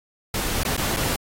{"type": "noise with dropouts", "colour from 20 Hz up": "pink", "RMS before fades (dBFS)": -25, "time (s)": [0.34, 1.16], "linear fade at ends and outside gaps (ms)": 2, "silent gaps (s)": [[0.634, 0.65], [0.767, 0.777], [0.964, 0.969]], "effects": ["AAC 48 kbps"]}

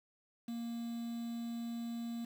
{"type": "tone with quantisation", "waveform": "triangle", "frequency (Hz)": 233.6, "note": "A#3", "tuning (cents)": 4, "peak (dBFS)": -36, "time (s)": [0.48, 2.25], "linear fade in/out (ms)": 5, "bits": 9, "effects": []}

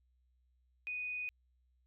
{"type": "tone", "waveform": "sine", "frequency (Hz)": 2484, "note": "D#7", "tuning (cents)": -3, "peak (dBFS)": -37, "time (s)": [0.87, 1.29], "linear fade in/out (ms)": 0, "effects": ["added 62 Hz sine -70 dBFS peak until 1.86 s"]}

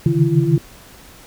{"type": "tone cluster", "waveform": "sine", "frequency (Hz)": [136.2, 142.3, 154.7, 161.1, 339.1], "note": ["C#3", "C#3", "D#3", "E3", "E4"], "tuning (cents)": [-30, 46, -10, -39, 49], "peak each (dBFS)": -19, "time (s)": [0.06, 0.58], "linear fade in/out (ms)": 2, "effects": ["pink hiss -43 dBFS RMS until 1.26 s"]}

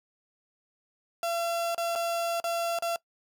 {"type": "tone with dropouts", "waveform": "35% pulse", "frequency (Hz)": 679, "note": "F5", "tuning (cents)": -49, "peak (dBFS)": -26, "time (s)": [1.23, 2.96], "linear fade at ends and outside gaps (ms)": 1, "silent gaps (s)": [[1.747, 1.779], [1.953, 1.958], [2.401, 2.441], [2.788, 2.823]], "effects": ["noise-tail reverb RT60 0.1 s tail -21 dB re dry"]}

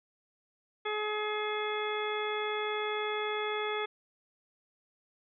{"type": "harmonic tone", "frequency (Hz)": 423.6, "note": "G#4", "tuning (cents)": 34, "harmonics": [1, 2, 3, 4, 5, 6, 8], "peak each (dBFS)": [-34, -39, -38, -43, -39, -45, -41], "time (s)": [0.85, 3.86], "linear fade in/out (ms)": 10, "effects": []}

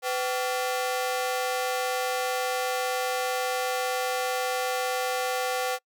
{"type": "ring-modulated tone", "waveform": "sawtooth", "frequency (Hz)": 635, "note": "D#5", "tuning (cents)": 35, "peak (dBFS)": -19, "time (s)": [0.02, 5.79], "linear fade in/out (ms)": 50, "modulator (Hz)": 131, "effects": ["noise-tail reverb RT60 0.1 s tail -26 dB re dry"]}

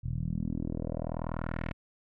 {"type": "tone with low-pass filter sweep", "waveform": "10% pulse", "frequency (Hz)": 40.44, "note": "E1", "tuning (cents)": -32, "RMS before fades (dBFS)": -34, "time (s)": [0.03, 1.73], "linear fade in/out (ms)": 20, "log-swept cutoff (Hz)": [110, 2400], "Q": 2.3, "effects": []}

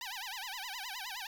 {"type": "tone with vibrato", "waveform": "10% pulse", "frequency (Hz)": 877, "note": "A5", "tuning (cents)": -6, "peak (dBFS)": -31, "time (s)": [0.01, 1.27], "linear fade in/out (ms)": 2, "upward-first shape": "sine", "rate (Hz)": 9.6, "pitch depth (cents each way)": 260, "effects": ["10-bit"]}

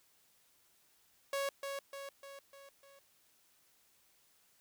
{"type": "tone with echo", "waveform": "sawtooth", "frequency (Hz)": 554.4, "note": "C#5", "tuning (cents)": 0, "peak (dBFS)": -30, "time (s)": [1.33, 1.49], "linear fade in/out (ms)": 2, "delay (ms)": 300, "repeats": 5, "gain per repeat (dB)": -5, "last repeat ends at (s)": 2.99, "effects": ["white hiss -70 dBFS RMS until 4.6 s"]}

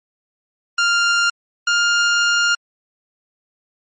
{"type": "tone pair in turn", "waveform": "sawtooth", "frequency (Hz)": [1396.9, 1406.6], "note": ["F6", "F6"], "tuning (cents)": [0, 12], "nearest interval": "unison", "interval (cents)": 12, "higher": "second", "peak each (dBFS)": [-10, -10], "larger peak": "neither", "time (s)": [[0.78, 1.3], [1.67, 2.55]], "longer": "second", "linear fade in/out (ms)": 5, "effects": ["MP3 32 kbps"]}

